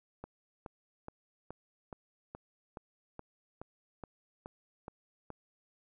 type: click train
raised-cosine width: 1 ms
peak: -29 dBFS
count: 13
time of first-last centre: 0.24-5.303 s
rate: 2.37 Hz
effects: none